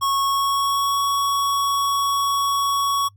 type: tone with pitch glide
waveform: square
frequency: 1100 to 1117.9 Hz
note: C#6 to C#6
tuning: -14 to +14 cents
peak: -19 dBFS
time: 0.01-3.09 s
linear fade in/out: 20 ms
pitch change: +28 cents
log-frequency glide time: 0.21-1 s
effects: noise-tail reverb RT60 0.1 s tail -26 dB re dry + added 100 Hz sine -49 dBFS peak until 3.16 s